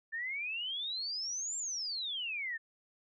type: exponential two-way sweep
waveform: sine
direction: up then down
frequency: 1761 to 7459 to 1761 Hz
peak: -35 dBFS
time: 0.12-2.58 s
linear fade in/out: 20 ms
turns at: 1.57 s
effects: none